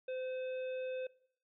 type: harmonic tone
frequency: 514 Hz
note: C5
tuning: 31 cents flat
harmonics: 1 / 3 / 5 / 7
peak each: -37 / -54 / -52 / -61 dBFS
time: 0.08-1.07 s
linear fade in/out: 5 ms
effects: noise-tail reverb RT60 0.6 s tail -21 dB re dry